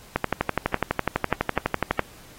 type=click train; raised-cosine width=0.5 ms; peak=-5 dBFS; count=23; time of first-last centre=0.16-1.993 s; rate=12 Hz; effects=pink hiss -49 dBFS RMS until 2.38 s + AAC 48 kbps